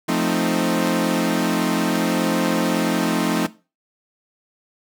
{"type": "chord", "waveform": "sawtooth", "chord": "F dominant seventh", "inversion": "none", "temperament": "equal", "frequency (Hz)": [174.61, 220, 261.6, 311.1], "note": ["F3", "A3", "C4", "Eb4"], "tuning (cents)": [0, 0, 0, 0], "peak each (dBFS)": -20, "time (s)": [0.08, 3.47], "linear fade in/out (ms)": 10, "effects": ["noise-tail reverb RT60 0.3 s tail -17 dB re dry"]}